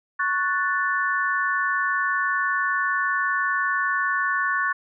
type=chord; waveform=sine; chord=F# minor; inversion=second; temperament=equal; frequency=1108.7 / 1480 / 1760 Hz; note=C#6 / F#6 / A6; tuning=0 / 0 / 0 cents; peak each=-25 dBFS; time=0.19-4.73 s; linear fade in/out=10 ms; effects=none